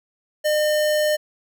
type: tone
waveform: square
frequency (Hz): 606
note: D#5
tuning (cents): -46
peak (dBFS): -18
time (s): 0.44-1.17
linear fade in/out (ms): 20
effects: none